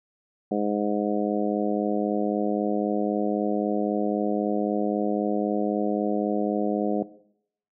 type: harmonic tone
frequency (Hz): 103.83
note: G#2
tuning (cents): 0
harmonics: 2 / 3 / 4 / 5 / 6 / 7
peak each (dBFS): -27 / -29 / -30 / -31 / -32 / -32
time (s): 0.51-7.03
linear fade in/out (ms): 5
effects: noise-tail reverb RT60 0.7 s tail -17 dB re dry